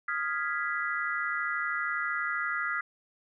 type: chord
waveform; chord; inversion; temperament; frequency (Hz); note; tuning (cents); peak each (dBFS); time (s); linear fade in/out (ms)
sine; F half-diminished seventh; third; equal; 1244.5 / 1396.9 / 1661.2 / 1975.5; Eb6 / F6 / Ab6 / Cb7; 0 / 0 / 0 / 0; -35 / -33 / -35 / -34; 0.08-2.81; 5
effects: none